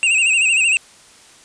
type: tone with vibrato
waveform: square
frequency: 2651 Hz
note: E7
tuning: 9 cents sharp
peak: -13 dBFS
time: 0.03-0.77 s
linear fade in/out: 0 ms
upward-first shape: sine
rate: 13 Hz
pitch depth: 95 cents each way
effects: white hiss -46 dBFS RMS until 1.44 s + resampled to 22050 Hz